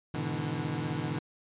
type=chord; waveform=25% pulse; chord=E dominant seventh; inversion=first; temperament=equal with one note detuned; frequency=103.83 / 123.47 / 146.83 / 162.17 Hz; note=G#2 / B2 / D3 / E3; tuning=0 / 0 / 0 / -28 cents; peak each=-37 / -34 / -31 / -32 dBFS; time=0.14-1.19 s; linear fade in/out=5 ms; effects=resampled to 8000 Hz